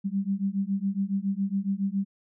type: beating tone pair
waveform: sine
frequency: 193 / 200.2 Hz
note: G3 / G3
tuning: -27 / +37 cents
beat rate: 7.2 Hz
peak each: -28 dBFS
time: 0.04-2.05 s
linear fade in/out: 20 ms
effects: none